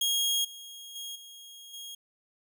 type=tone with level steps; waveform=sawtooth; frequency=3270 Hz; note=G#7; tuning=28 cents flat; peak=-22 / -40 / -34 / -43 / -37 dBFS; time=0.01-1.95 s; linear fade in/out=5 ms; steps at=0.44 / 0.95 / 1.15 / 1.73 s; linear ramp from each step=10 ms; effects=none